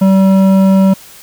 sine tone with hard clipping, 192.2 Hz, G3, 34 cents flat, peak -7 dBFS, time 0.01-0.94 s, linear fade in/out 10 ms, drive 10 dB, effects white hiss -37 dBFS RMS until 1.22 s

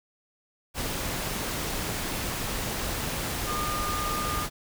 sine tone in noise, 1213 Hz, D#6, 44 cents flat, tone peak -30 dBFS, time 3.45-4.47 s, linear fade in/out 50 ms, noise pink, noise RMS -31 dBFS, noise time 0.74-4.5 s, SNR -2 dB, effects none

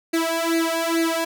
sawtooth tone with flanger, 330 Hz, E4, 2 cents sharp, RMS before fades -22 dBFS, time 0.13-1.25 s, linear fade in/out 10 ms, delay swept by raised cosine 0.45 to 1.85 ms, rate 2.3 Hz, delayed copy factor +0.95, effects none

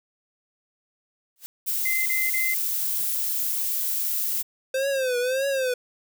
blue noise with exponential growth, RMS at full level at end -34 dBFS, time 1.36-1.46 s, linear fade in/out 0 ms, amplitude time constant 21 ms
violet noise, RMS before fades -26 dBFS, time 1.66-4.43 s, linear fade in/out 20 ms
sine tone bursts, 2069 Hz, C7, 20 cents flat, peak -24 dBFS, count 3, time 1.85-2.544 s, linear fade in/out 10 ms, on 210 ms, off 32 ms
square tone with vibrato, 520 Hz, C5, 11 cents flat, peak -23 dBFS, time 4.74-5.74 s, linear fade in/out 5 ms, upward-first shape triangle, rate 1.7 Hz, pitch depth 130 cents each way
effects none

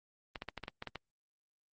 clicks, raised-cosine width 0.3 ms, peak -24 dBFS, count 9, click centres 0.358 / 0.421 / 0.487 / 0.577 / 0.637 / 0.681 / 0.824 / 0.873 / 0.957 s, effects Opus 24 kbps

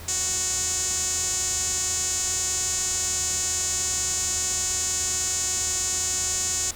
sawtooth tone with band-pass filter, 370 Hz, F#4, in tune, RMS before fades -26 dBFS, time 0.08-6.71 s, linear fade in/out 5 ms, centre 7000 Hz, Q 6.2, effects added 82 Hz sine -41 dBFS peak until 6.75 s + pink hiss -42 dBFS RMS until 6.75 s

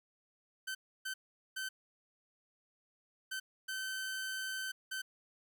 sawtooth tone bursts at uneven times, 1537 Hz, G6, 35 cents flat, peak -34 dBFS, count 6, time 0.67-0.75 / 1.05-1.14 / 1.56-1.69 / 3.31-3.4 / 3.68-4.72 / 4.91-5.02 s, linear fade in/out 10 ms, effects none

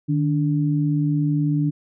sine tone pair together, 151.86 / 290 Hz, D#3 / D4, -42 / -22 cents, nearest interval major seventh, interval 1120 cents, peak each -19 / -22 dBFS, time 0.08-1.71 s, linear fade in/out 20 ms, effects none

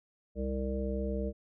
harmonic tone with a mistuned harmonic, 65.41 Hz, C2, in tune, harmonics 1 / 3 / 5 / 7 / 9, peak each -34 / -36 / -42 / -38 / -40 dBFS, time 0.35-1.33 s, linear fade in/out 50 ms, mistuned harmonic 3, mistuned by +32 cents, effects none

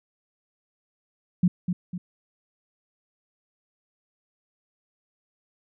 sine tone with echo, 179.1 Hz, F3, 44 cents sharp, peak -15 dBFS, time 1.43-1.48 s, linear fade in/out 5 ms, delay 250 ms, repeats 2, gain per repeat -7 dB, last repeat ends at 1.98 s, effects none

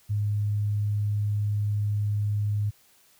sine tone, 103.83 Hz, G#2, in tune, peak -23 dBFS, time 0.09-2.71 s, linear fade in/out 20 ms, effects white hiss -60 dBFS RMS until 3.19 s

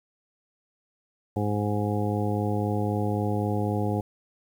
harmonic tone, 103.83 Hz, G#2, in tune, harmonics 1 / 2 / 3 / 4 / 5 / 7 / 8, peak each -27 / -30 / -32 / -33 / -34 / -35 / -36 dBFS, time 1.36-4.01 s, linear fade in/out 5 ms, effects 9-bit

